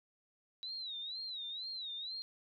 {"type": "tone with vibrato", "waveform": "sine", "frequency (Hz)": 3900, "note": "B7", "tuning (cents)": -23, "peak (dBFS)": -40, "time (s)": [0.63, 2.22], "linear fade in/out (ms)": 0, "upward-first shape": "sine", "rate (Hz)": 2.1, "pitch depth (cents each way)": 140, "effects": []}